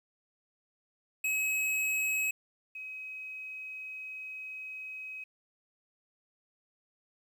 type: tone pair in turn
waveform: square / sine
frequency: 2559 / 2537 Hz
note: D#7 / D#7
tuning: +48 / +33 cents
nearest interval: unison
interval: 15 cents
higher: first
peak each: -29 / -39 dBFS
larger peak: first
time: 1.24-2.31 / 2.75-5.24 s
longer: second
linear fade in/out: 5 ms
effects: 11-bit